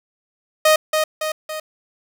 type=tone with echo; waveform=sawtooth; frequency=622 Hz; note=D#5; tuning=1 cent flat; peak=-7 dBFS; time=0.65-0.76 s; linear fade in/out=5 ms; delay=280 ms; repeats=3; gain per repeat=-5 dB; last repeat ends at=1.6 s; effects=7-bit